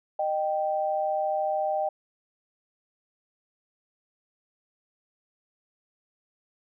sine tone pair together, 614.9 / 781 Hz, D#5 / G5, -21 / -7 cents, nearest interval major third, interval 414 cents, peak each -27 dBFS, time 0.19-1.89 s, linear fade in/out 5 ms, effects none

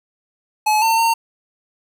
square tone with pitch steps, 855 / 902 / 914 Hz, A5 / A5 / A#5, -50 / +43 / -34 cents, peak -14 dBFS, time 0.66-1.14 s, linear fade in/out 10 ms, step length 160 ms, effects none

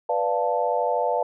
sine chord, B half-diminished seventh, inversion none, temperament equal, 493.9 / 587.3 / 698.5 / 880 Hz, B4 / D5 / F5 / A5, 0 / 0 / 0 / 0 cents, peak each -26 dBFS, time 0.09-1.23 s, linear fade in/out 5 ms, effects none

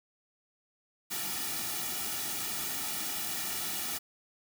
white noise with comb filter, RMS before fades -35 dBFS, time 1.1-3.99 s, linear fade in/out 20 ms, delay 1.9 ms, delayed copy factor -0.75, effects none

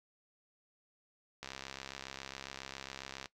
click train, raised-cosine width 0.2 ms, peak -25 dBFS, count 124, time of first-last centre 1.43-3.258 s, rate 67.3 Hz, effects noise-tail reverb RT60 0.1 s tail -18 dB re dry

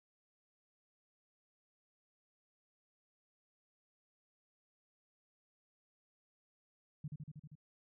sine tone with echo, 150 Hz, D3, 37 cents sharp, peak -39 dBFS, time 7.04-7.08 s, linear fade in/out 5 ms, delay 79 ms, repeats 6, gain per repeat -2 dB, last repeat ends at 7.554 s, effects none

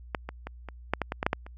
clicks, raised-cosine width 0.5 ms, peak -12 / -20 / -21 / -24 / -9 / -12 / -15 / -13 / -7 / -10 / -29 dBFS, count 11, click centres 0.148 / 0.29 / 0.47 / 0.687 / 0.936 / 1.017 / 1.121 / 1.229 / 1.265 / 1.331 / 1.465 s, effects added 60 Hz sine -44 dBFS peak until 1.57 s

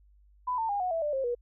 sine tone with pitch steps, 998 / 899.4 / 810.6 / 730.6 / 658.4 / 593.4 / 534.8 / 482 Hz, B5 / A5 / G#5 / F#5 / E5 / D5 / C5 / B4, +18 / +38 / -42 / -22 / -2 / +18 / +38 / -42 cents, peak -27 dBFS, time 0.47-1.35 s, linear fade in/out 10 ms, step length 110 ms, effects added 50 Hz sine -57 dBFS peak until 1.41 s

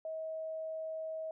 sine tone, 638 Hz, D#5, 43 cents sharp, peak -37 dBFS, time 0.05-1.31 s, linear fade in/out 2 ms, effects none

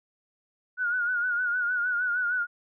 sine tone with vibrato, 1455 Hz, F#6, 29 cents flat, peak -24 dBFS, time 0.77-2.47 s, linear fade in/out 50 ms, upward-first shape sine, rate 6.5 Hz, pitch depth 61 cents each way, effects none

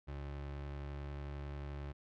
30% pulse tone with pitch glide, 70.8 to 71.29 Hz, C#2 to C#2, +37 to +49 cents, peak -39 dBFS, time 0.07-1.93 s, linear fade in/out 20 ms, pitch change +12 cents, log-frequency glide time 0.46-1.26 s, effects low-pass 3000 Hz 12 dB/octave

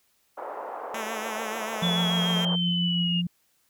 white band-pass noise, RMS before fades -36 dBFS, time 0.37-2.56 s, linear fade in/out 10 ms, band 440 to 1000 Hz, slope 24 dB/octave
5% pulse tone with vibrato, 220.6 Hz, A3, 5 cents sharp, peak -20 dBFS, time 0.94-2.45 s, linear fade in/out 2 ms, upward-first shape sine, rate 6.8 Hz, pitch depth 46 cents each way
sine tone with tremolo, 174.61 Hz, F3, in tune, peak -23 dBFS, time 1.82-3.27 s, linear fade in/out 5 ms, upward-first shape triangle, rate 6.1 Hz, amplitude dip 25%
sine exponential sweep, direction down, 3453 to 2824 Hz, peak -26 dBFS, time 1.82-3.22 s, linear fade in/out 20 ms
effects white hiss -68 dBFS RMS until 3.69 s

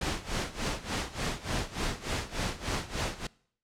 pink noise with tremolo, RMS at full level -30 dBFS, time 0.01-3.27 s, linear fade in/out 5 ms, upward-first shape sine, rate 3.4 Hz, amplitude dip 85%, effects noise-tail reverb RT60 0.6 s tail -23 dB re dry + low-pass 7000 Hz 12 dB/octave

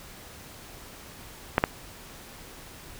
clicks, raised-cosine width 0.5 ms, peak -4 dBFS, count 2, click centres 1.581 / 1.639 s, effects pink hiss -46 dBFS RMS until 2.99 s

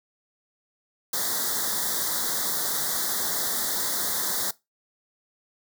white band-stop noise, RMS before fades -27 dBFS, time 1.13-4.51 s, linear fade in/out 5 ms, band 2000 to 3400 Hz, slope 96 dB/octave, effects noise-tail reverb RT60 0.2 s tail -20 dB re dry + high-pass 150 Hz 12 dB/octave

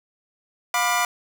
25% pulse chord, B diminished, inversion second, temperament just, 711.2 / 987.8 / 1185.3 Hz, F5 / B5 / D6, +31 / 0 / +16 cents, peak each -20 / -20 / -21 dBFS, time 0.74-1.05 s, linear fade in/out 2 ms, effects none

